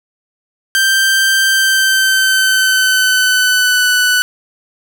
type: tone with pitch glide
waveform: sawtooth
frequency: 1568 to 1490.3 Hz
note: G6 to F#6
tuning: 0 to +12 cents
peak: -6 dBFS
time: 0.75-4.22 s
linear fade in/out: 0 ms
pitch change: -88 cents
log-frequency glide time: 1.46-3.88 s
effects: none